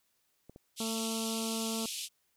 clicks, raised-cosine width 2 ms, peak -36 dBFS, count 2, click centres 0.496 / 0.561 s
pink band-pass noise, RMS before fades -39 dBFS, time 0.76-2.09 s, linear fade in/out 50 ms, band 2700 to 12000 Hz, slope 48 dB/octave
harmonic tone, 224.4 Hz, A3, 34 cents sharp, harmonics 1 / 2 / 3 / 4 / 5 / 6, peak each -35 / -41 / -45 / -47 / -49 / -51 dBFS, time 0.8-1.86 s, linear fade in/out 2 ms
effects white hiss -75 dBFS RMS until 2.36 s

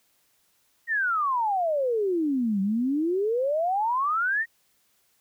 sine exponential two-way sweep, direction down then up, 1900 to 189.3 to 1900 Hz, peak -22 dBFS, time 0.87-4.46 s, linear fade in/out 50 ms, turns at 2.61 s, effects white hiss -67 dBFS RMS until 5.2 s

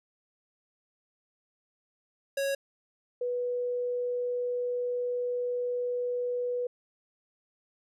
square / sine tone pair in turn, 552 / 490.7 Hz, C#5 / B4, -7 / -11 cents, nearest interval major second, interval 204 cents, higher first, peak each -28 dBFS, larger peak neither, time 2.37-2.55 / 3.21-6.67 s, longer second, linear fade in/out 5 ms, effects resampled to 32000 Hz

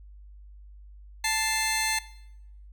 15% pulse tone pair together, 880 / 2093 Hz, A5 / C7, 0 / 0 cents, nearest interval octave + minor third, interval 1500 cents, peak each -21 dBFS, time 1.24-1.99 s, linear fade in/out 5 ms, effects noise-tail reverb RT60 0.8 s tail -19 dB re dry + added 50 Hz sine -45 dBFS peak until 2.72 s

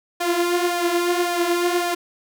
sawtooth tone with flanger, 349.2 Hz, F4, in tune, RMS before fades -21 dBFS, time 0.2-1.95 s, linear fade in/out 10 ms, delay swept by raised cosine 1.2 to 6.6 ms, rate 1.8 Hz, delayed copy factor +0.6, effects none

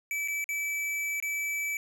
square tone with dropouts, 2306 Hz, D7, 32 cents flat, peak -30 dBFS, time 0.11-1.77 s, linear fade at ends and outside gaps 1 ms, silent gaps 0.277-0.283 / 0.442-0.49 / 1.201-1.225 s, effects none

